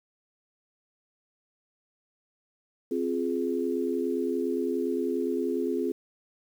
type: chord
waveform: sine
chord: F minor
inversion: second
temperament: just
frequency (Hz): 261.9 / 349.2 / 419.1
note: C4 / F4 / Ab4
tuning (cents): +2 / 0 / +16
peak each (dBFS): -30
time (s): 2.91-5.92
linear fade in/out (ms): 5
effects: 9-bit